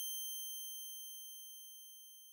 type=tone with level ramp; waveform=5% pulse; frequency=3136 Hz; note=G7; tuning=in tune; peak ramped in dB=-31 to -48 dBFS; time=0-2.32 s; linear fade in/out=0 ms; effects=none